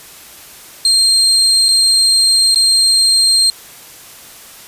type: tone with dropouts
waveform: 35% pulse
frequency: 4191 Hz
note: C8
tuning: 2 cents sharp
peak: -7 dBFS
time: 0.85-3.5 s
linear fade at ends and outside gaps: 1 ms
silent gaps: 1.684-1.688 / 2.546-2.558 s
effects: white hiss -37 dBFS RMS until 4.67 s + resampled to 32000 Hz